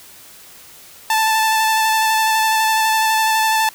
sawtooth tone with vibrato, 880 Hz, A5, in tune, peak -10 dBFS, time 1.1-3.69 s, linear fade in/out 2 ms, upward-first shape square, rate 12 Hz, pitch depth 13 cents each way, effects white hiss -42 dBFS RMS until 3.74 s

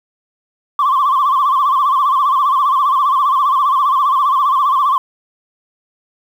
sine tone with vibrato, 1102 Hz, C#6, 11 cents flat, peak -9 dBFS, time 0.79-4.98 s, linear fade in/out 2 ms, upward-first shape sine, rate 15 Hz, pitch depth 120 cents each way, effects tanh soft clip ceiling -7 dBFS + 7-bit

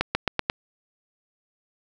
accelerating click train, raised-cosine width 0.3 ms, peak -5 dBFS, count 5, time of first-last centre 0.01-0.499 s, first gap 140 ms, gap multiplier 0.91, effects none

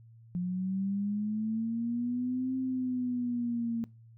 sine linear two-way sweep, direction up then down, 175.9 to 261.6 to 228.5 Hz, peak -29 dBFS, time 0.35-3.84 s, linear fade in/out 0 ms, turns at 2.56 s, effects noise-tail reverb RT60 0.3 s tail -23 dB re dry + added 114 Hz sine -52 dBFS peak until 4.17 s

